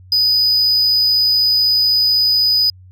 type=tone; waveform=triangle; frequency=4978 Hz; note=D#8; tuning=in tune; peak=-10 dBFS; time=0.12-2.7 s; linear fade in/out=2 ms; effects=added 92 Hz sine -39 dBFS peak until 2.91 s